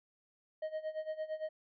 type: tone with tremolo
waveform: triangle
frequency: 625 Hz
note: D#5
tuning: 8 cents sharp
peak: -32 dBFS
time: 0.62-1.49 s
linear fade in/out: 5 ms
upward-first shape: sine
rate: 8.8 Hz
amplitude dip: 85%
effects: resampled to 11025 Hz